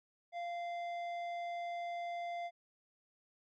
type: tone with low-pass filter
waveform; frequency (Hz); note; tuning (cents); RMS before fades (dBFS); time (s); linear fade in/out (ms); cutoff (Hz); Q
square; 693; F5; -14; -41; 0.32-2.51; 50; 2500; 0.71
effects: none